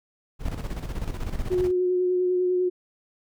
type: noise with tremolo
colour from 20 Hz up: brown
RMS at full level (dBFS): -28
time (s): 0.39-1.72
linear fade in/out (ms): 50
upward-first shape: square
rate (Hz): 16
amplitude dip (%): 60
type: tone with vibrato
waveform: sine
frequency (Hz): 363.2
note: F#4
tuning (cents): -32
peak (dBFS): -20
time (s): 1.5-2.7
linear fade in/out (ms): 20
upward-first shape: sine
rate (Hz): 10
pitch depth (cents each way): 17
effects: none